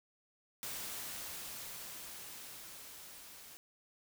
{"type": "noise with level ramp", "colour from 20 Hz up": "white", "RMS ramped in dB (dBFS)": [-42, -54], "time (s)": [0.63, 3.57], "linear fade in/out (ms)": 0, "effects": []}